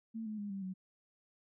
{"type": "tone with pitch steps", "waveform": "sine", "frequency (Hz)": [224.4, 214.4, 204.8, 195.69, 186.96], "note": ["A3", "A3", "G#3", "G3", "F#3"], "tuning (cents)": [34, -45, -24, -3, 18], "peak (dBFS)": -38, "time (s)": [0.14, 0.74], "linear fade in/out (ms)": 20, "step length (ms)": 120, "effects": []}